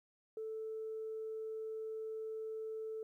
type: tone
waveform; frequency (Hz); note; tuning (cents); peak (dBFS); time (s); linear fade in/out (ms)
sine; 440; A4; 0; -39; 0.37-3.03; 2
effects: tanh soft clip ceiling -35 dBFS + 13-bit